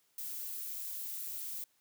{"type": "noise", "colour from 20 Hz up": "violet", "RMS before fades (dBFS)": -41, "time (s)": [0.18, 1.64], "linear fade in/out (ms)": 2, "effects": ["white hiss -73 dBFS RMS until 1.8 s", "high-pass 80 Hz 12 dB/octave"]}